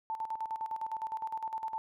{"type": "tone with tremolo", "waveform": "sine", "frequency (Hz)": 886, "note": "A5", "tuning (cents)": 12, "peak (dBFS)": -32, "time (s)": [0.1, 1.78], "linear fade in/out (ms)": 0, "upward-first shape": "square", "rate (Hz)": 9.8, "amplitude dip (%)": 70, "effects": []}